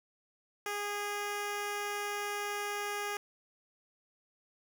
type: tone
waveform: 10% pulse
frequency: 410.8 Hz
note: G#4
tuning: 19 cents flat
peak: -26 dBFS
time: 0.66-3.17 s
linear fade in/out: 2 ms
effects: none